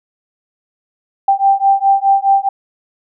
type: beating tone pair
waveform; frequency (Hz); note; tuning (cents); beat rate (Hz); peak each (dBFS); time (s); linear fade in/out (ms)
sine; 784 / 788.8; G5 / G5; 0 / +11; 4.8; -12; 1.28-2.49; 5
effects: none